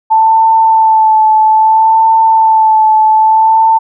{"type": "tone with vibrato", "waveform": "sine", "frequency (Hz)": 881, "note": "A5", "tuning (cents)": 2, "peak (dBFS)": -4, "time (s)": [0.1, 3.79], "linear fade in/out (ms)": 20, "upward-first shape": "sine", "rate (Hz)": 0.61, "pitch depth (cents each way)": 24, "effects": []}